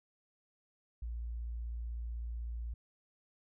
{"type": "tone", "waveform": "sine", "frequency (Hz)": 58, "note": "A#1", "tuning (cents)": -8, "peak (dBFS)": -37, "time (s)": [1.02, 2.74], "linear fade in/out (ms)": 5, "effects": []}